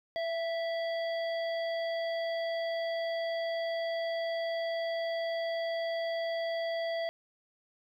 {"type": "harmonic tone with a mistuned harmonic", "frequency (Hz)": 666, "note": "E5", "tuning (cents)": 18, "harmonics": [1, 3, 5, 7], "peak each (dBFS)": [-31, -41, -45, -48], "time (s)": [0.16, 7.09], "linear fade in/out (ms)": 0, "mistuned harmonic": 3, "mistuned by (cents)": -24, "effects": ["11-bit"]}